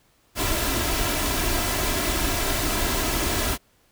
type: noise with comb filter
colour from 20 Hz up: pink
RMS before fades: -24 dBFS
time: 0.35-3.58 s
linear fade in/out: 50 ms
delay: 3 ms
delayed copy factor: +0.55
effects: pink hiss -62 dBFS RMS until 3.91 s